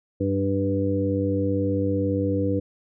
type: harmonic tone with a mistuned harmonic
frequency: 98 Hz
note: G2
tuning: in tune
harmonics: 1 / 2 / 3 / 4 / 5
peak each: -26 / -30 / -25 / -35 / -26 dBFS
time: 0.2-2.6 s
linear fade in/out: 10 ms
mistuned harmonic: 2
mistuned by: -27 cents
effects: none